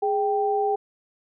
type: tone pair together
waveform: sine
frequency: 415.3 / 784 Hz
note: G#4 / G5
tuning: 0 / 0 cents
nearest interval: major seventh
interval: 1100 cents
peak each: -23 dBFS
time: 0.02-0.76 s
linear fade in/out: 10 ms
effects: none